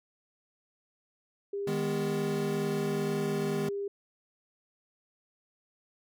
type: tone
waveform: sine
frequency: 401 Hz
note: G4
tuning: 39 cents sharp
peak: -31 dBFS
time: 1.53-3.88 s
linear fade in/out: 5 ms
type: chord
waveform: square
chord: G# minor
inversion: second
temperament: equal with one note detuned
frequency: 155.56 / 204.7 / 246.9 Hz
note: D#3 / G#3 / B3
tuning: 0 / -25 / 0 cents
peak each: -35 / -36 / -38 dBFS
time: 1.67-3.69 s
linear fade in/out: 5 ms
effects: none